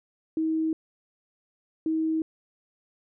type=tone pair in turn; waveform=sine; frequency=318.8 / 318.8 Hz; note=D#4 / D#4; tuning=+42 / +42 cents; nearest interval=unison; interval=0 cents; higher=neither; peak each=-23 dBFS; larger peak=neither; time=0.37-0.73 / 1.86-2.22 s; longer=neither; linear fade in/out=2 ms; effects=none